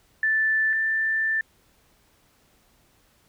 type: tone pair in turn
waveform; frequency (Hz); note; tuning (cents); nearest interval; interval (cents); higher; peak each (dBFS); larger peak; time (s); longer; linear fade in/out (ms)
sine; 1760 / 1773.3; A6 / A6; 0 / +13; unison; 13; second; -19 / -21; first; 0.23-0.73 / 0.73-1.41; second; 2
effects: pink hiss -62 dBFS RMS until 3.28 s